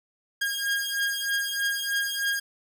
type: beating tone pair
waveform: sawtooth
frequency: 1623 / 1626.2 Hz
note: G#6 / G#6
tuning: -40 / -37 cents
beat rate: 3.2 Hz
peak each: -25 dBFS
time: 0.41-2.4 s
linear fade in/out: 10 ms
effects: none